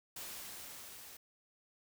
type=noise with level ramp; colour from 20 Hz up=white; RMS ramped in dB=-45 to -53 dBFS; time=0.16-1.17 s; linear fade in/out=5 ms; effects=none